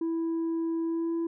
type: tone with pitch glide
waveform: sine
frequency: 329.6 to 333.4 Hz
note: E4 to E4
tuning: 0 to +20 cents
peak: -24 dBFS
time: 0.01-1.27 s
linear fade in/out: 5 ms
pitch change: +20 cents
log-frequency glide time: 0.84-1.14 s
effects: tanh soft clip ceiling -26 dBFS